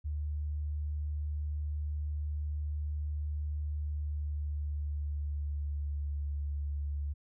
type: tone with pitch glide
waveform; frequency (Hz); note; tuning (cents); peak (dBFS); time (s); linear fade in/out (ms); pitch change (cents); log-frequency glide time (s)
sine; 74.5 to 72.21; D2 to D2; +25 to -29; -32; 0.04-7.14; 20; -54; 3.73-6.26
effects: none